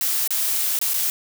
blue noise with dropouts, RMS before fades -22 dBFS, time 0.01-1.1 s, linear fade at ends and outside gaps 1 ms, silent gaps 0.276-0.306 / 0.79-0.814 / 0.936-0.941 s, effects none

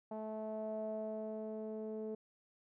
sawtooth tone with low-pass filter sweep, 217.3 Hz, A3, 21 cents flat, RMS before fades -42 dBFS, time 0.11-2.15 s, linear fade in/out 5 ms, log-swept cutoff 760 to 500 Hz, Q 6.4, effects none

